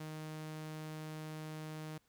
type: tone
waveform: sawtooth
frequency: 155.56 Hz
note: D#3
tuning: in tune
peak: -39 dBFS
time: 0-1.98 s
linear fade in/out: 5 ms
effects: pink hiss -75 dBFS RMS until 2.08 s